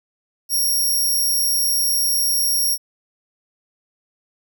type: tone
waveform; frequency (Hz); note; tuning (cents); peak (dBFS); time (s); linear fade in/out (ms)
5% pulse; 5588; F8; 0; -11; 0.49-2.78; 50
effects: none